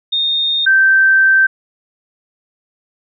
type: tone pair in turn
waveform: sine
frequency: 3674 / 1557.3 Hz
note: A#7 / G6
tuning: -26 / -12 cents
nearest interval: octave + minor third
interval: 1486 cents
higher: first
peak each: -13 / -7 dBFS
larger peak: second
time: 0.12-0.66 / 0.66-1.47 s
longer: second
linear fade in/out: 10 ms
effects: none